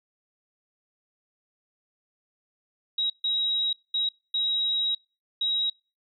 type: tone bursts at uneven times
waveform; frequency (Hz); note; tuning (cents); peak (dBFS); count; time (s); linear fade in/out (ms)
sine; 3828; A#7; +45; -23; 5; 2.98-3.1 / 3.24-3.73 / 3.94-4.09 / 4.34-4.95 / 5.41-5.7; 5
effects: noise-tail reverb RT60 0.3 s tail -25 dB re dry